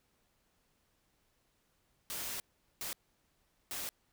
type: noise bursts at uneven times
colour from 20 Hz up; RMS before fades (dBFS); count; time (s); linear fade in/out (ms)
white; -40; 3; 2.1-2.4 / 2.81-2.93 / 3.71-3.89; 0
effects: pink hiss -75 dBFS RMS until 4.12 s